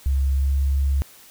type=tone with pitch glide; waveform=sine; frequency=67.9 to 68.85 Hz; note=C#2 to C#2; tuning=-35 to -11 cents; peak=-17 dBFS; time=0.06-1.02 s; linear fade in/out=0 ms; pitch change=+24 cents; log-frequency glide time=0.32-0.54 s; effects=white hiss -48 dBFS RMS until 1.3 s